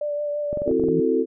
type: tone with vibrato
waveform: sine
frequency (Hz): 587.3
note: D5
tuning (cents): 0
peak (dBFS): -23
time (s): 0.01-0.7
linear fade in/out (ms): 5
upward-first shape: triangle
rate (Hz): 5.9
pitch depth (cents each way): 20
type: clicks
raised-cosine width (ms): 2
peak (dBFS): -17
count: 8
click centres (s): 0.529 / 0.573 / 0.619 / 0.678 / 0.713 / 0.798 / 0.838 / 0.886
type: tone with exponential growth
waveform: sine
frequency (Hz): 164.81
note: E3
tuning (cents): 0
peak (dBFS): -22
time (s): 0.54-1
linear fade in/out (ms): 2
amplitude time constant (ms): 98
type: chord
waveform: sine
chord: F# half-diminished seventh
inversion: second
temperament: equal with one note detuned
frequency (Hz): 261.6 / 329.6 / 370 / 444.9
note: C4 / E4 / F#4 / A4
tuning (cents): 0 / 0 / 0 / +19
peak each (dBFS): -24 / -24 / -24 / -21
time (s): 0.65-1.26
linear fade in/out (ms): 50
effects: none